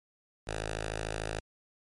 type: tone with notch filter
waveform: 5% pulse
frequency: 53.5 Hz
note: A1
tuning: 48 cents flat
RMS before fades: -36 dBFS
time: 0.47-1.4 s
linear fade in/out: 5 ms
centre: 230 Hz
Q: 0.68
effects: MP3 48 kbps